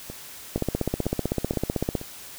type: two click trains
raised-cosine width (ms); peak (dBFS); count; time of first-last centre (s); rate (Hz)
2; -10 / -22; 23 / 5; 0.56-1.952 / 0.1-2.014; 15.8 / 2.09
effects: white hiss -42 dBFS RMS until 2.38 s